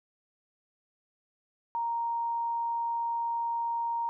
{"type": "tone", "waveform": "sine", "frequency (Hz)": 932.3, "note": "A#5", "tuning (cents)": 0, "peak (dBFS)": -28, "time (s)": [1.75, 4.09], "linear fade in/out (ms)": 0, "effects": []}